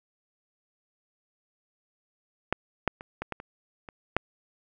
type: clicks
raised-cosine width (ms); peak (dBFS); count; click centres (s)
0.5; -9 / -8 / -25 / -17 / -17 / -25 / -26 / -7; 8; 2.526 / 2.877 / 3.009 / 3.22 / 3.323 / 3.401 / 3.888 / 4.166
effects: none